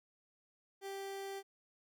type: tone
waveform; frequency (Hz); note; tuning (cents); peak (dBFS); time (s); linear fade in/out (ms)
30% pulse; 392; G4; 0; -39; 0.81-1.43; 50
effects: none

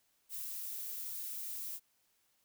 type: noise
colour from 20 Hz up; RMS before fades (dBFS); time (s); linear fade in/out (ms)
violet; -42; 0.29-1.8; 50
effects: white hiss -75 dBFS RMS until 2.44 s

